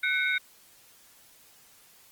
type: tone cluster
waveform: sine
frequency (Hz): 1501 / 2170 / 2314 / 3732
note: F#6 / C#7 / D7 / A#7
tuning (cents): +24 / -37 / -26 / +1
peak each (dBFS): -28 / -27 / -34 / -34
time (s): 0.03-0.38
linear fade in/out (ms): 5
effects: white hiss -57 dBFS RMS until 2.11 s + Opus 24 kbps